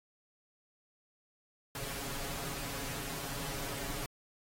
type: noise with comb filter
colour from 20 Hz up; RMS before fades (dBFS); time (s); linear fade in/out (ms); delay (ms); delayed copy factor
pink; -40; 1.75-4.06; 2; 7.2; +0.95
effects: AAC 48 kbps